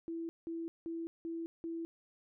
sine tone bursts, 331.5 Hz, E4, 10 cents sharp, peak -37 dBFS, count 5, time 0.08-1.85 s, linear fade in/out 0 ms, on 210 ms, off 180 ms, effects none

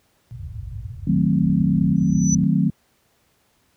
white low-pass noise, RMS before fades -30 dBFS, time 0.31-2.44 s, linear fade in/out 0 ms, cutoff 120 Hz, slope 48 dB/octave
sine chord, D# diminished seventh, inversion none, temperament equal, 155.56 / 185 / 220 / 261.6 Hz, D#3 / F#3 / A3 / C4, 0 / 0 / 0 / 0 cents, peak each -20 / -19 / -22 / -24 dBFS, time 1.07-2.7 s, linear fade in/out 5 ms
sine tone with exponential growth, 5980 Hz, F#8, 17 cents sharp, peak -18 dBFS, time 1.96-2.35 s, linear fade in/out 5 ms, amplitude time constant 83 ms
effects pink hiss -63 dBFS RMS until 3.76 s + high-pass 60 Hz 12 dB/octave

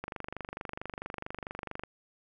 click train, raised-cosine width 0.5 ms, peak -22 dBFS, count 45, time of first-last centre 0.04-1.836 s, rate 24.5 Hz, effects none

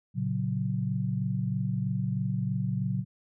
sine chord, F# major, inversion first, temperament just, 115.62 / 138.75 / 185 Hz, A#2 / C#3 / F#3, -14 / +2 / 0 cents, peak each -31 dBFS, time 0.14-3.05 s, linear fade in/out 50 ms, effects none

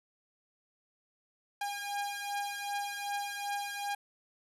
sawtooth beating tone pair, 810 / 812.6 Hz, G#5 / G#5, -43 / -38 cents, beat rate 2.6 Hz, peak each -33 / -35 dBFS, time 1.61-3.95 s, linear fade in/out 5 ms, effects resampled to 32000 Hz + 10-bit

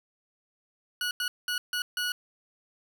20% pulse tone bursts at uneven times, 1463 Hz, F#6, 20 cents flat, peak -23 dBFS, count 5, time 1.01-1.11 / 1.2-1.28 / 1.48-1.58 / 1.73-1.82 / 1.97-2.12 s, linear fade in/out 2 ms, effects 10-bit

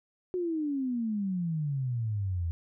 sine exponential sweep, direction down, 370 to 81.4 Hz, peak -28 dBFS, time 0.34-2.51 s, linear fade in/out 0 ms, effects none

